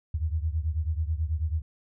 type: beating tone pair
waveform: sine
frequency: 76.3 / 85.5 Hz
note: D#2 / F2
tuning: -33 / -36 cents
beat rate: 9.2 Hz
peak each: -27 / -30 dBFS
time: 0.14-1.62 s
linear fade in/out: 5 ms
effects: none